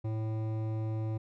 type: tone with hard clipping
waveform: triangle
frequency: 110 Hz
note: A2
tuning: in tune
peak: -33 dBFS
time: 0.04-1.18 s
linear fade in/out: 10 ms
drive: 17 dB
effects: none